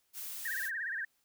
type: noise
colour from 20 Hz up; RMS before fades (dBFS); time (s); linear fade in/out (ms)
blue; -42; 0.13-0.71; 50
type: tone with vibrato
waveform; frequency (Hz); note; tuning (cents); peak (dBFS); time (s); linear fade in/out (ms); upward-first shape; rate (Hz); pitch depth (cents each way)
sine; 1717; A6; -43; -34; 0.45-1.05; 5; sine; 17; 170
effects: white hiss -75 dBFS RMS until 1.24 s